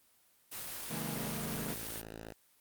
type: noise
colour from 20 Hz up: white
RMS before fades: -42 dBFS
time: 0.51-2.02 s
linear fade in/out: 20 ms
type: chord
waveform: sawtooth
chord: A# half-diminished seventh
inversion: first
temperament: equal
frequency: 138.59 / 164.81 / 207.7 / 233.1 Hz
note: C#3 / E3 / G#3 / A#3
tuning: 0 / 0 / 0 / 0 cents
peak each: -40 / -38 / -39 / -39 dBFS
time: 0.9-1.74 s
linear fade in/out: 10 ms
type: tone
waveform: 5% pulse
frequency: 55 Hz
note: A1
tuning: in tune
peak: -33 dBFS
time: 1.14-2.34 s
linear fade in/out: 20 ms
effects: white hiss -68 dBFS RMS until 2.6 s + Opus 24 kbps